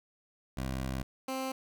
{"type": "tone pair in turn", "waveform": "15% pulse", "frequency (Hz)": [65.41, 263.3], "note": ["C2", "C4"], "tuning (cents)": [0, 11], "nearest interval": "2 octaves", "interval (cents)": 2411, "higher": "second", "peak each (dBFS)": -27, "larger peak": "neither", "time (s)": [[0.57, 1.03], [1.28, 1.52]], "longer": "first", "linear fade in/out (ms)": 5, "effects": []}